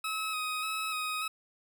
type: tone with vibrato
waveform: 20% pulse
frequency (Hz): 1272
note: D#6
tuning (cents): +38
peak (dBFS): -27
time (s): 0.04-1.28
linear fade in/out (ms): 5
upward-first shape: square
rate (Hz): 1.7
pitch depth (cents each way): 23
effects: none